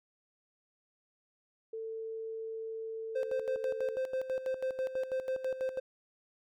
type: tone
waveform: sine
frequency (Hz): 446.4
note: A4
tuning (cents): +25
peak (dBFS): -37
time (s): 1.73-3.96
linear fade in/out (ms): 5
type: tone with tremolo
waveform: triangle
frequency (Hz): 521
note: C5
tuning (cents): -7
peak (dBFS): -28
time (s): 3.15-5.8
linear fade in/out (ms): 10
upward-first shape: square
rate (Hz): 6.1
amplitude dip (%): 70
effects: none